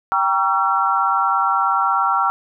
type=chord; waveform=sine; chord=G diminished seventh; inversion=none; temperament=just; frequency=784 / 940.8 / 1128.9 / 1354.7 Hz; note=G5 / Bb5 / Db6 / Fb6; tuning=0 / +16 / +31 / +47 cents; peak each=-21 / -22 / -22 / -18 dBFS; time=0.12-2.3 s; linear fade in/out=0 ms; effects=none

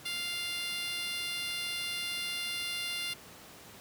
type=tone with high-pass filter; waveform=10% pulse; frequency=698.5 Hz; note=F5; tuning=in tune; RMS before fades=-36 dBFS; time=0.05-3.14 s; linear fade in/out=10 ms; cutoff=2600 Hz; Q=1.2; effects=pink hiss -51 dBFS RMS until 3.8 s + high-pass 100 Hz 12 dB/octave

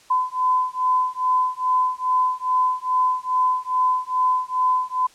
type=beating tone pair; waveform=sine; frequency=1013 / 1015.4 Hz; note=B5 / B5; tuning=+44 / +48 cents; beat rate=2.4 Hz; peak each=-21 dBFS; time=0.1-5.07 s; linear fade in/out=10 ms; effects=white hiss -52 dBFS RMS until 5.14 s + low-pass 8000 Hz 12 dB/octave

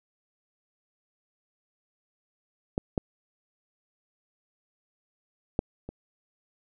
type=clicks; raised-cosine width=2 ms; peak=-13 / -12 / -10 / -24 dBFS; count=4; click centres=2.779 / 2.978 / 5.591 / 5.89 s; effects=none

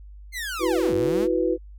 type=linear two-way sweep; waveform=sawtooth; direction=down then up; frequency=2142 to 84.6 to 237.6 Hz; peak=-25 dBFS; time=0.32-1.28 s; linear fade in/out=50 ms; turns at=0.94 s
type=chord; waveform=sine; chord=E suspended second; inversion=none; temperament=equal; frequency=329.6 / 370 / 493.9 Hz; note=E4 / F#4 / B4; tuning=0 / 0 / 0 cents; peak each=-24 dBFS; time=0.59-1.58 s; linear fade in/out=50 ms
effects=added 50 Hz sine -40 dBFS peak until 1.78 s

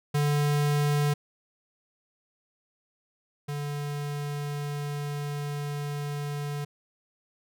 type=tone pair in turn; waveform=square; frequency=146.2 / 145.27 Hz; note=D3 / D3; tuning=-7 / -19 cents; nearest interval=unison; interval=12 cents; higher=first; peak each=-23 / -31 dBFS; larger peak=first; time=0.14-1.14 / 3.48-6.65 s; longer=second; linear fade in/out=10 ms; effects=none

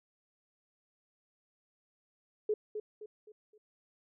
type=tone with echo; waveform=sine; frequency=425.2 Hz; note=G#4; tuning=41 cents sharp; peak=-27 dBFS; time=2.49-2.54 s; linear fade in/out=5 ms; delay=260 ms; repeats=4; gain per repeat=-8 dB; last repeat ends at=3.58 s; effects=none

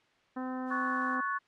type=harmonic tone; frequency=256.8 Hz; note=C4; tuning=32 cents flat; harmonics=1 / 2 / 3 / 4 / 5 / 6 / 7; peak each=-35 / -44 / -43 / -45 / -47 / -51 / -52 dBFS; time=0.36-1.21 s; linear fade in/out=10 ms
type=noise; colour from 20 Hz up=violet; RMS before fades=-46 dBFS; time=0.65-1.19 s; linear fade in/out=50 ms
type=chord; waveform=sine; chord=F# minor; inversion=second; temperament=equal with one note detuned; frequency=1108.7 / 1480 / 1732.8 Hz; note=C#6 / F#6 / A6; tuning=0 / 0 / -27 cents; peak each=-32 / -36 / -37 dBFS; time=0.7-1.39 s; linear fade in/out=20 ms
effects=white hiss -67 dBFS RMS until 1.47 s + low-pass 3000 Hz 12 dB/octave

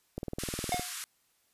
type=click train; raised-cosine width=2 ms; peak=-22 dBFS; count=13; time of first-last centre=0.18-0.795 s; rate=19.5 Hz
type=band-pass noise; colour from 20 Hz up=white; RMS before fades=-40 dBFS; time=0.39-1.04 s; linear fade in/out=0 ms; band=1100 to 12000 Hz; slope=48 dB/octave
type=tone with exponential decay; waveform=square; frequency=720 Hz; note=F#5; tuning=47 cents flat; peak=-26 dBFS; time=0.72-0.94 s; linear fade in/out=1 ms; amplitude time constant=47 ms
effects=white hiss -71 dBFS RMS until 1.53 s + resampled to 32000 Hz

